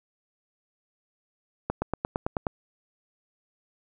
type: accelerating click train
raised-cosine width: 1 ms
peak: -12 dBFS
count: 8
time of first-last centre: 1.7-2.468 s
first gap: 120 ms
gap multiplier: 0.97
effects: none